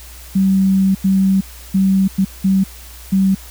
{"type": "tone bursts at uneven times", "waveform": "sine", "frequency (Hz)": 192.2, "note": "G3", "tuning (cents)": -34, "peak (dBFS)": -10, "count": 6, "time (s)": [[0.35, 0.95], [1.04, 1.41], [1.74, 2.08], [2.18, 2.25], [2.44, 2.64], [3.12, 3.35]], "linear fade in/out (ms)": 10, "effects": ["added 60 Hz sine -36 dBFS peak until 3.5 s", "white hiss -39 dBFS RMS until 3.5 s"]}